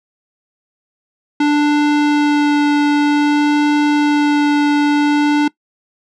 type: tone with vibrato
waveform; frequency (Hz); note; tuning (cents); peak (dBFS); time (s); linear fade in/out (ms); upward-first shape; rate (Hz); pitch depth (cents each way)
square; 293.7; D4; 0; -11; 1.4-5.48; 5; sine; 0.53; 8
effects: noise-tail reverb RT60 0.1 s tail -21 dB re dry + low-pass 4000 Hz 12 dB/octave